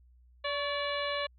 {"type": "harmonic tone with a mistuned harmonic", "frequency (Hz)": 577, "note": "D5", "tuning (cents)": -31, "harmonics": [1, 2, 3, 4, 5, 6, 7], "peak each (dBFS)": [-34, -37, -39, -40, -41, -42, -42], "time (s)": [0.44, 1.27], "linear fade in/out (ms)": 10, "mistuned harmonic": 2, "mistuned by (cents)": -56, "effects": ["added 61 Hz sine -57 dBFS peak until 1.38 s"]}